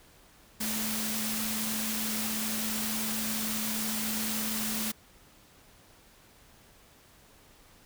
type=tone in noise; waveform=sine; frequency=218.3 Hz; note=A3; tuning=13 cents flat; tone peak=-35 dBFS; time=0.6-4.92 s; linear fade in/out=10 ms; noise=white; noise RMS=-33 dBFS; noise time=0.6-4.92 s; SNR=-5 dB; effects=pink hiss -58 dBFS RMS until 7.85 s